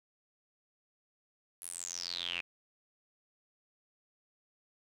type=tone with band-pass filter sweep; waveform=square; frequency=43.47 Hz; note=F1; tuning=7 cents flat; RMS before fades=-40 dBFS; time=1.62-2.41 s; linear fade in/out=0 ms; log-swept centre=11000 to 2500 Hz; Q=9.9; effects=none